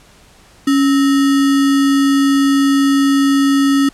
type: tone with sample-and-hold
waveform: sine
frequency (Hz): 277.2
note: C#4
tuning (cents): 0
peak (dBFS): -9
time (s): 0.67-3.89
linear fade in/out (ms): 5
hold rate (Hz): 1575
effects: pink hiss -46 dBFS RMS until 3.93 s + low-pass 10000 Hz 12 dB/octave